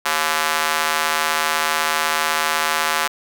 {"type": "tone with high-pass filter", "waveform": "square", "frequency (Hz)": 78, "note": "D#2", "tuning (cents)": 5, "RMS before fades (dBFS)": -20, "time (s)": [0.05, 3.08], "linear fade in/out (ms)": 10, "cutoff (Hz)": 1100, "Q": 1.2, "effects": []}